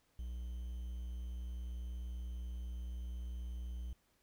triangle tone with quantisation, 60.3 Hz, B1, 41 cents flat, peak -38 dBFS, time 0.19-3.93 s, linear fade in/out 0 ms, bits 11, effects pink hiss -75 dBFS RMS until 4.22 s

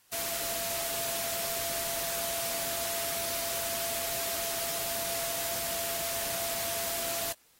sine tone in noise, 676 Hz, E5, 43 cents sharp, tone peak -39 dBFS, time 0.12-7.33 s, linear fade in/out 10 ms, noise white, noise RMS -34 dBFS, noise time 0.12-7.33 s, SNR -8 dB, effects white hiss -64 dBFS RMS until 7.59 s + AAC 48 kbps

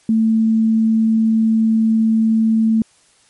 sine tone, 222.4 Hz, A3, 19 cents sharp, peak -11 dBFS, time 0.09-2.82 s, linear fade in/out 2 ms, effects white hiss -54 dBFS RMS until 3.29 s + MP3 48 kbps

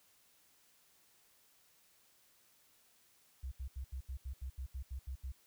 sine tone bursts, 65.41 Hz, C2, in tune, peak -39 dBFS, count 12, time 3.43-5.321 s, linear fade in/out 10 ms, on 87 ms, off 77 ms, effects white hiss -69 dBFS RMS until 5.46 s

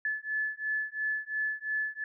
sine beating tone pair, 1727 / 1729.9 Hz, A6 / A6, -33 / -30 cents, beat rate 2.9 Hz, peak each -33 / -33 dBFS, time 0.05-2.04 s, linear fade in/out 2 ms, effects none

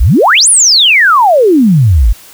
sine exponential two-way sweep, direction up then down, 45.7 to 10548 to 45.7 Hz, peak -3 dBFS, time 0-2.13 s, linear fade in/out 10 ms, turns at 0.49 s, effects white hiss -36 dBFS RMS until 2.33 s

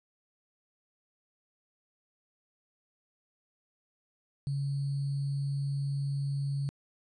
sine tone with sample-and-hold, 139.8 Hz, C#3, 15 cents sharp, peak -29 dBFS, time 4.47-6.69 s, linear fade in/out 0 ms, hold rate 4410 Hz, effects resampled to 22050 Hz

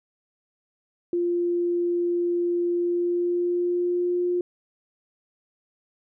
sine tone with pitch glide, 348.2 to 354.7 Hz, F4 to F4, -5 to +27 cents, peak -21 dBFS, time 1.13-4.41 s, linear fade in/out 2 ms, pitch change +32 cents, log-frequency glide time 2.74-4.25 s, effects none

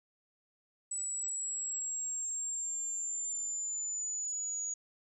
sine linear sweep, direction down, 7902 to 6770 Hz, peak -34 dBFS, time 0.91-4.74 s, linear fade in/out 5 ms, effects none

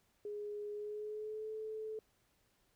sine tone with pitch glide, 415.3 to 435.4 Hz, G#4 to A4, 0 to -18 cents, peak -40 dBFS, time 0.25-1.99 s, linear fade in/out 2 ms, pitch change +82 cents, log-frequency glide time 0.72-1.51 s, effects pink hiss -75 dBFS RMS until 2.75 s

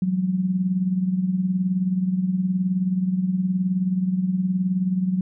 sine tone with tremolo, 185 Hz, F#3, in tune, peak -16 dBFS, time 0.02-5.21 s, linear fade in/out 2 ms, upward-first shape triangle, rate 19 Hz, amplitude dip 70%, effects none

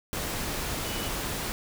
sine tone in noise, 2960 Hz, F#7, in tune, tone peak -40 dBFS, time 0.85-1.08 s, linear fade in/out 0 ms, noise pink, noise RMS -32 dBFS, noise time 0.13-1.52 s, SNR -11 dB, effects none

